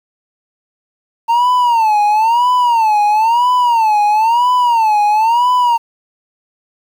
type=tone with vibrato; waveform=triangle; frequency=910 Hz; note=A#5; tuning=42 cents flat; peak=-7 dBFS; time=1.28-5.78 s; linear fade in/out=20 ms; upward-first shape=sine; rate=1 Hz; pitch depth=160 cents each way; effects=7-bit